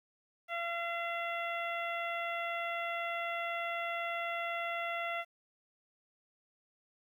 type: harmonic tone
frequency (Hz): 682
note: F5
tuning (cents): -41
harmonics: 1 / 2 / 3 / 4 / 5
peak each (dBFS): -38 / -40 / -39 / -44 / -49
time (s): 0.48-5.25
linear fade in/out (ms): 50
effects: 11-bit